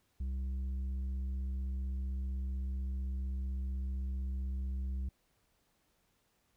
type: tone with tanh clipping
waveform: sine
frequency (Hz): 65.41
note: C2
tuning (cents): 0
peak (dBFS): -35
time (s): 0.2-5.09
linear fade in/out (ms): 5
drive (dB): 6
effects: pink hiss -75 dBFS RMS until 6.56 s